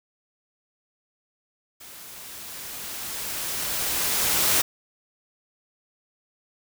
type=noise with level ramp; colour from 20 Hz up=white; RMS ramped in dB=-44 to -20 dBFS; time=1.8-4.62 s; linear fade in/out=10 ms; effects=none